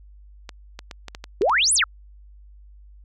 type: clicks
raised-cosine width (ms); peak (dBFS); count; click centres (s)
0.2; -17; 8; 0.492 / 0.791 / 0.912 / 1.083 / 1.149 / 1.241 / 1.419 / 1.496
type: exponential two-way sweep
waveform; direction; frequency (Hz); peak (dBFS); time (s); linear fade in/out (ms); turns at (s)
sine; up then down; 349.2 to 11175 to 1202; -16; 1.41-1.84; 2; 1.74
effects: added 50 Hz sine -44 dBFS peak until 3.04 s